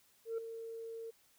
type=tone with ADSR envelope; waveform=sine; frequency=454.8 Hz; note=A#4; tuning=43 cents flat; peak=-31 dBFS; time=0.25-1.11 s; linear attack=130 ms; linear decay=5 ms; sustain=-11 dB; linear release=14 ms; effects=tanh soft clip ceiling -33 dBFS + white hiss -69 dBFS RMS until 1.38 s